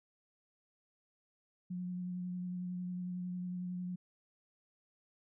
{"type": "tone with vibrato", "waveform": "sine", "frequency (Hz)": 180, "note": "F#3", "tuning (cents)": -47, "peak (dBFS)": -37, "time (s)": [1.7, 3.96], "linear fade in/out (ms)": 10, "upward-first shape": "triangle", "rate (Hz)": 11, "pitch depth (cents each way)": 19, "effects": []}